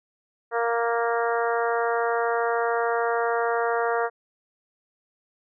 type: harmonic tone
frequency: 233.1 Hz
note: A#3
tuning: in tune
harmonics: 2 / 3 / 4 / 5 / 6 / 7 / 8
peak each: -25 / -27 / -31 / -31 / -31 / -35 / -36 dBFS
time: 0.51-4.1 s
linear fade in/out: 50 ms
effects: none